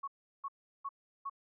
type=tone bursts; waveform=sine; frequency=1108 Hz; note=C#6; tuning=1 cent flat; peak=-36 dBFS; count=4; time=0.03-1.298 s; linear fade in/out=10 ms; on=47 ms; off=360 ms; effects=none